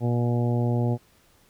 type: harmonic tone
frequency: 120 Hz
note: B2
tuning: 49 cents flat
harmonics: 1 / 2 / 3 / 4 / 5 / 6 / 7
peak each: -22 / -28 / -32 / -34 / -36 / -38 / -39 dBFS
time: 0-0.98 s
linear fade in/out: 50 ms
effects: pink hiss -60 dBFS RMS until 1.49 s